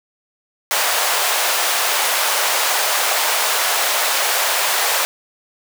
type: high-pass noise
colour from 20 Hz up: pink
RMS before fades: -18 dBFS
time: 0.71-5.05 s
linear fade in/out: 0 ms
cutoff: 600 Hz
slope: 24 dB/octave
effects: none